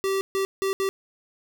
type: tone bursts at uneven times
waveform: square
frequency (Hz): 387.9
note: G4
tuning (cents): -18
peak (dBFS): -23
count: 4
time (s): 0.04-0.21 / 0.35-0.45 / 0.62-0.73 / 0.8-0.89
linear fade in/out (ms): 0
effects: none